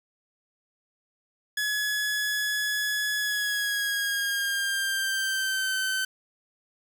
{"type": "tone with pitch glide", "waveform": "sawtooth", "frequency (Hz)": [1694, 1535.6], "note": ["G#6", "G6"], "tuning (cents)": [34, -36], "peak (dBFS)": -22, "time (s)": [1.57, 6.05], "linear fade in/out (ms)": 5, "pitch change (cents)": -170, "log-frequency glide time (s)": [3.17, 5.76], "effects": ["8-bit"]}